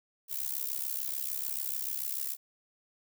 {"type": "noise with amplitude modulation", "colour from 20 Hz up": "violet", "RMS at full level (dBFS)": -31, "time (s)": [0.28, 2.37], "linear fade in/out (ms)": 50, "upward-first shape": "sine", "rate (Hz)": 66.8, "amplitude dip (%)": 90, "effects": []}